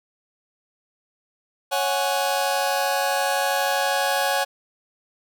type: chord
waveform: sawtooth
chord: C# suspended fourth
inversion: none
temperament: just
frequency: 554.4 / 739.2 / 831.5 Hz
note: C#5 / F#5 / G#5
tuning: 0 / -2 / +2 cents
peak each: -21 dBFS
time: 1.71-4.45 s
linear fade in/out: 20 ms
effects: none